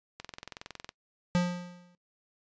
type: click train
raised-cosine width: 0.2 ms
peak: -23 dBFS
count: 16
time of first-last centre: 0.2-0.891 s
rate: 21.7 Hz
type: tone with exponential decay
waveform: square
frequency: 177.1 Hz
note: F3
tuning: 24 cents sharp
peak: -22 dBFS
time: 1.35-1.95 s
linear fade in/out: 0 ms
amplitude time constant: 130 ms
effects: noise-tail reverb RT60 0.1 s tail -23 dB re dry + resampled to 16000 Hz